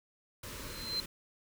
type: band-stop noise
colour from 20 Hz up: pink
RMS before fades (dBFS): -44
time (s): 0.43-1.06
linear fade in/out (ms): 5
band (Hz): 620 to 890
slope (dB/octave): 96
type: tone with exponential growth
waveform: sine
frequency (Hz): 4113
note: C8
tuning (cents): -30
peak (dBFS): -29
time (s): 0.49-1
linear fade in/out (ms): 1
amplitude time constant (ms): 110
effects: none